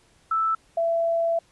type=tone pair in turn; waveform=sine; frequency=1318.5 / 668.8 Hz; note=E6 / E5; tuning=0 / +25 cents; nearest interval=octave; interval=1175 cents; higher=first; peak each=-20 dBFS; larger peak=neither; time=0.31-0.55 / 0.77-1.39 s; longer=second; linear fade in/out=5 ms; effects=pink hiss -60 dBFS RMS until 1.51 s + resampled to 24000 Hz